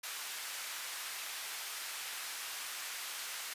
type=high-pass noise; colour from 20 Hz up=pink; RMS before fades=-42 dBFS; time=0.03-3.54 s; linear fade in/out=10 ms; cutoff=1400 Hz; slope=12 dB/octave; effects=resampled to 32000 Hz